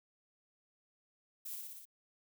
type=noise with echo; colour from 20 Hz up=violet; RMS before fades=-44 dBFS; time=1.45-1.56 s; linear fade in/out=10 ms; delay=59 ms; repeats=5; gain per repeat=-2 dB; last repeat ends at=1.855 s; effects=none